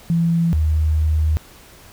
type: tone pair in turn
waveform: sine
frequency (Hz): 167.7 / 77.74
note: E3 / D#2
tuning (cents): +30 / -1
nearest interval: octave + minor second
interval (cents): 1331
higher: first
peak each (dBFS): -14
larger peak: neither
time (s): 0.1-0.53 / 0.53-1.37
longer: second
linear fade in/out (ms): 0
effects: pink hiss -45 dBFS RMS until 1.92 s